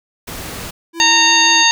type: noise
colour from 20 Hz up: pink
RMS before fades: -28 dBFS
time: 0.27-0.71 s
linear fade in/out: 10 ms
type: tone with vibrato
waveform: square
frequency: 329.6 Hz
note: E4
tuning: in tune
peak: -26 dBFS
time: 0.93-1.65 s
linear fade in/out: 50 ms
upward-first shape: sine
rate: 5.7 Hz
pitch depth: 28 cents each way
type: harmonic tone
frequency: 921 Hz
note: A#5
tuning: 21 cents flat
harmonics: 1 / 2 / 3 / 4 / 5 / 7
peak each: -16 / -16 / -16 / -16 / -16 / -16 dBFS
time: 1-1.71 s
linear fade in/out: 0 ms
effects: none